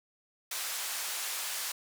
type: band-pass noise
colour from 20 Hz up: white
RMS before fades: -36 dBFS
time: 0.51-1.72 s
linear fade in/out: 5 ms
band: 780 to 12000 Hz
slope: 12 dB/octave
effects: none